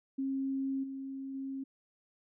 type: tone with level steps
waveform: sine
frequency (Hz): 269.5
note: C#4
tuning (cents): -49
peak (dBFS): -31 / -38 / -36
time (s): 0.18-1.64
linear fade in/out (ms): 10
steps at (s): 0.83 / 1.34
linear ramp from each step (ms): 10
effects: none